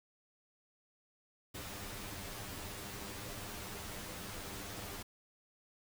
pink noise with comb filter, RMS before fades -45 dBFS, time 1.54-5.03 s, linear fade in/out 10 ms, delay 10 ms, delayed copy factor +0.65, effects none

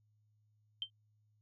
sine tone with exponential decay, 3129 Hz, G7, 4 cents flat, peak -31 dBFS, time 0.82-0.9 s, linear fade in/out 1 ms, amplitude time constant 16 ms, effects added 106 Hz sine -70 dBFS peak until 1.41 s

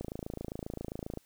click train, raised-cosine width 2 ms, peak -24 dBFS, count 33, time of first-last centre 0.01-1.174 s, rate 27.5 Hz, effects white hiss -67 dBFS RMS until 1.25 s

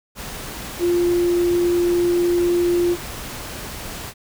sine tone in noise, 349.2 Hz, F4, in tune, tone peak -15 dBFS, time 0.79-2.97 s, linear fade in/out 50 ms, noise pink, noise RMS -32 dBFS, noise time 0.15-4.14 s, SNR +14 dB, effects none

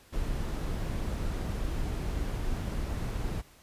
brown noise, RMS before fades -32 dBFS, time 0.12-3.42 s, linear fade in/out 20 ms, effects pink hiss -58 dBFS RMS until 3.62 s + resampled to 32000 Hz

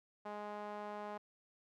sawtooth tone with band-pass filter, 208.1 Hz, G#3, 4 cents sharp, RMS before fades -45 dBFS, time 0.25-1.18 s, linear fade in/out 10 ms, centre 830 Hz, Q 1.7, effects none

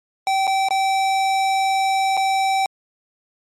square tone with dropouts, 773 Hz, G5, 24 cents flat, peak -17 dBFS, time 0.27-2.66 s, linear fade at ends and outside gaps 1 ms, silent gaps 0.47-0.476 / 0.686-0.707 / 2.169-2.174 s, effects low-pass 8000 Hz 12 dB/octave + MP3 96 kbps

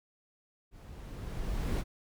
brown noise with level ramp, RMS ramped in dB -50 to -29 dBFS, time 0.71-1.84 s, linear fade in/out 50 ms, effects none

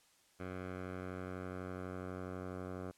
10% pulse tone with low-pass filter sweep, 92.1 Hz, F#2, 7 cents flat, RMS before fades -44 dBFS, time 0.39-2.92 s, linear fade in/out 20 ms, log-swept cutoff 1900 to 1100 Hz, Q 1.4, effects white hiss -69 dBFS RMS until 2.97 s + low-pass 10000 Hz 12 dB/octave

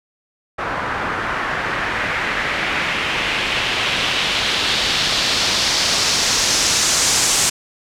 white noise with low-pass filter sweep, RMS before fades -19 dBFS, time 0.58-7.5 s, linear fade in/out 10 ms, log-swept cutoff 1300 to 7600 Hz, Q 1.8, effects none

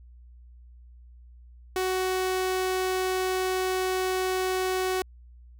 sawtooth tone, 372.7 Hz, F#4, 13 cents sharp, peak -21 dBFS, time 1.76-5.02 s, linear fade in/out 2 ms, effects added 60 Hz sine -47 dBFS peak until 5.59 s

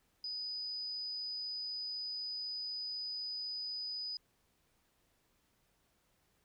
sine tone, 4978 Hz, D#8, in tune, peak -38 dBFS, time 0.24-4.17 s, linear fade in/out 2 ms, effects pink hiss -75 dBFS RMS until 6.44 s

